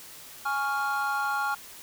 triangle chord, Db major, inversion second, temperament equal, 830.6 / 1108.7 / 1396.9 Hz, Ab5 / Db6 / F6, 0 / 0 / 0 cents, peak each -28 / -31 / -27 dBFS, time 0.45-1.55 s, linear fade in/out 10 ms, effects white hiss -46 dBFS RMS until 1.82 s

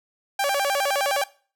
sawtooth tone with vibrato, 670 Hz, E5, 28 cents sharp, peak -17 dBFS, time 0.39-1.24 s, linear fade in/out 5 ms, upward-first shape square, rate 9.7 Hz, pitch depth 290 cents each way, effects noise-tail reverb RT60 0.4 s tail -20 dB re dry

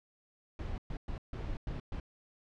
brown noise bursts at uneven times, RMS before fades -38 dBFS, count 6, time 0.59-0.78 / 0.9-0.97 / 1.08-1.18 / 1.33-1.57 / 1.67-1.8 / 1.92-2 s, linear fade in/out 2 ms, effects low-pass 4000 Hz 12 dB/octave

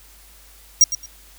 square tone with echo, 5700 Hz, F8, 34 cents sharp, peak -8 dBFS, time 0.81-0.84 s, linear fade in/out 2 ms, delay 110 ms, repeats 2, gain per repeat -13 dB, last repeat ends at 1.06 s, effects added 50 Hz sine -49 dBFS peak until 1.38 s + white hiss -49 dBFS RMS until 1.38 s

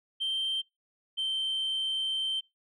sine tone pair in turn, 3136 / 3116 Hz, G7 / G7, 0 / -11 cents, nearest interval unison, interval 11 cents, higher first, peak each -26 dBFS, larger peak neither, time 0.2-0.62 / 1.17-2.41 s, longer second, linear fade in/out 20 ms, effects noise-tail reverb RT60 0.2 s tail -25 dB re dry + tanh soft clip ceiling -26 dBFS

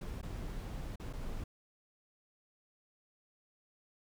brown noise with dropouts, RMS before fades -41 dBFS, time 0.01-1.44 s, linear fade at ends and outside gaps 5 ms, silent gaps 0.215-0.228 / 0.958-0.997 / 1.129-1.133 s, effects none

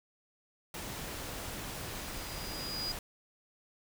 pink noise, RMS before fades -41 dBFS, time 0.74-2.99 s, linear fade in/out 2 ms
sine tone with exponential growth, 4902 Hz, D#8, 27 cents flat, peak -33 dBFS, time 1.44-2.92 s, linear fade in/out 5 ms, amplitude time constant 320 ms
effects none

